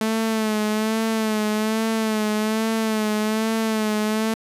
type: tone with vibrato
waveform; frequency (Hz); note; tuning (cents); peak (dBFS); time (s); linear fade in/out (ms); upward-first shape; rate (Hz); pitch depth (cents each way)
sawtooth; 218; A3; -16; -16; 0.01-4.34; 2; sine; 1.2; 44
effects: resampled to 32000 Hz